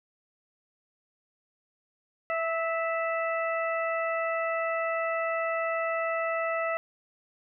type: harmonic tone with a mistuned harmonic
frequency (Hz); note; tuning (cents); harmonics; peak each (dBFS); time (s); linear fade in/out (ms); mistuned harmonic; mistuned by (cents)
659.3; E5; 0; 1 / 2 / 3 / 4; -29 / -32 / -34 / -39; 2.3-6.77; 0; 2; -17
effects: none